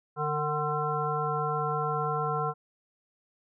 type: harmonic tone with a mistuned harmonic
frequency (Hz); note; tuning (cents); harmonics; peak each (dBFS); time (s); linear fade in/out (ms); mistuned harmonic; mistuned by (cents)
149.5; D3; +31; 1 / 3 / 5 / 7 / 9; -33 / -33 / -33 / -33 / -33; 0.16-2.54; 50; 3; +25
effects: none